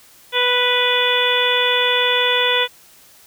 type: harmonic tone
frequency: 493.2 Hz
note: B4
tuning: 2 cents flat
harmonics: 1 / 2 / 3 / 4 / 5 / 6 / 7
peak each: -21 / -23 / -24 / -23 / -23 / -24 / -19 dBFS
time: 0.32-2.68 s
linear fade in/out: 50 ms
effects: white hiss -48 dBFS RMS until 3.26 s